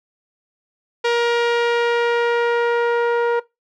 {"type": "tone with low-pass filter sweep", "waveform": "sawtooth", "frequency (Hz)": 472.6, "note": "A#4", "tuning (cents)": 24, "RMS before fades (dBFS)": -18, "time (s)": [1.04, 3.4], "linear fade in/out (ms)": 10, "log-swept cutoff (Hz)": [3900, 1300], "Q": 0.94, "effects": ["noise-tail reverb RT60 0.2 s tail -20 dB re dry"]}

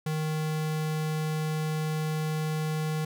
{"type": "tone", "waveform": "square", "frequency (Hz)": 155.56, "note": "D#3", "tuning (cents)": 0, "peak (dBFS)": -28, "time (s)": [0.06, 3.05], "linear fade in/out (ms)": 5, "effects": []}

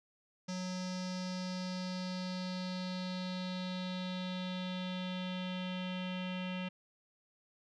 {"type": "tone with low-pass filter sweep", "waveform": "square", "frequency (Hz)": 183.5, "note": "F#3", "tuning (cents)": -14, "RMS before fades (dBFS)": -39, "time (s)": [0.48, 6.69], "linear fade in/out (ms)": 10, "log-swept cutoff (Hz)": [5600, 2900], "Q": 4.4, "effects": []}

